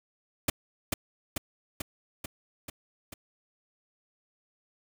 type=noise with echo; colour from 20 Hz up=pink; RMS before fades=-25 dBFS; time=0.48-0.5 s; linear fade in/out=5 ms; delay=440 ms; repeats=6; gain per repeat=-3 dB; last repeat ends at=3.14 s; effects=none